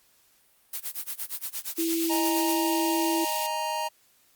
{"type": "noise with tremolo", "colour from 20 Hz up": "blue", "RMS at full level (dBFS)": -31, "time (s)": [0.73, 2.55], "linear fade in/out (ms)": 5, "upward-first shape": "sine", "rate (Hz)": 8.6, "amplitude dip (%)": 95}
{"type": "tone", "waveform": "sine", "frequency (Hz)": 330.5, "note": "E4", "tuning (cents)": 5, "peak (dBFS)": -25, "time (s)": [1.78, 3.25], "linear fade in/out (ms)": 10}
{"type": "high-pass noise", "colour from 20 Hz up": "white", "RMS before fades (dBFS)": -34, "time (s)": [1.79, 3.47], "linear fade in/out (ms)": 10, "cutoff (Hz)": 2200, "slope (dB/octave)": 48}
{"type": "chord", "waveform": "square", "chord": "D# suspended fourth", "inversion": "none", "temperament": "just", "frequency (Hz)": [622.3, 829.7, 933.4], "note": ["D#5", "G#5", "A#5"], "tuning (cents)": [0, -2, 2], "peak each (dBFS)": [-35, -36, -30], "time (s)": [2.09, 3.89], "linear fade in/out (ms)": 20}
{"effects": ["white hiss -63 dBFS RMS until 4.35 s", "Opus 48 kbps"]}